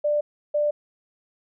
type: tone pair in turn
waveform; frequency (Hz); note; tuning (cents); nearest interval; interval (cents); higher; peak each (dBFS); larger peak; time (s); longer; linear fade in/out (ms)
sine; 592 / 592; D5 / D5; +14 / +14; unison; 0; neither; -19; neither; 0.04-0.21 / 0.54-0.71; neither; 10
effects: none